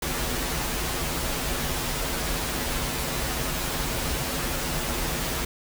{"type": "noise with comb filter", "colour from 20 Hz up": "pink", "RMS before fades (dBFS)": -28, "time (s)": [0.02, 5.45], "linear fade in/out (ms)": 5, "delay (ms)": 10, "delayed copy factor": -0.7, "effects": []}